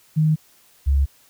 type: tone pair in turn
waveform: sine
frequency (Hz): 155.56 / 69.29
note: D#3 / C#2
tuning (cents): 0 / 0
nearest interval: octave + major second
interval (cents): 1400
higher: first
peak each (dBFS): -14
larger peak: neither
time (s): 0.16-0.36 / 0.86-1.06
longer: neither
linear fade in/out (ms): 20
effects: white hiss -55 dBFS RMS until 1.29 s